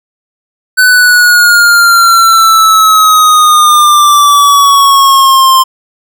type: exponential sweep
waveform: square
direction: down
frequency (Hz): 1510 to 1046.5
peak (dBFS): -3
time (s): 0.77-5.64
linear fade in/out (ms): 20
effects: none